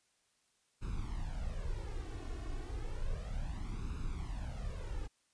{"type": "noise with flanger", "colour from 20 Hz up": "brown", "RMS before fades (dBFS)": -39, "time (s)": [0.81, 5.08], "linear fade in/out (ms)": 20, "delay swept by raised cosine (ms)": [0.77, 2.77], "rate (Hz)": 0.32, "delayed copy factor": 0.8, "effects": ["white hiss -75 dBFS RMS until 5.33 s", "resampled to 22050 Hz"]}